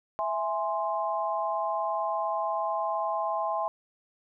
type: chord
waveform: sine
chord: E augmented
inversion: none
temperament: equal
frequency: 659.3 / 830.6 / 1046.5 Hz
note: E5 / G#5 / B#5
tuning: 0 / 0 / 0 cents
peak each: -31 dBFS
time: 0.19-3.68 s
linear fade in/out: 0 ms
effects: none